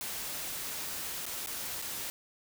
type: noise with dropouts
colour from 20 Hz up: white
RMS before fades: -38 dBFS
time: 0.01-2.1 s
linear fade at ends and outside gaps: 0 ms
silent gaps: 1.255-1.264 / 1.461-1.472 / 1.817-1.823 s
effects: none